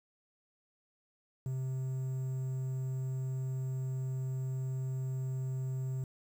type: tone with quantisation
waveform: triangle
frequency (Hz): 130.81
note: C3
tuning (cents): 0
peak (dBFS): -31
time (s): 1.46-6.04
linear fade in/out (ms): 2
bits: 10
effects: none